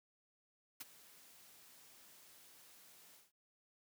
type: noise with ADSR envelope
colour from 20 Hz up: white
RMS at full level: -45 dBFS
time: 0.8-3.32 s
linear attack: 10 ms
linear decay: 24 ms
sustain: -17 dB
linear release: 180 ms
effects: high-pass 100 Hz 12 dB/octave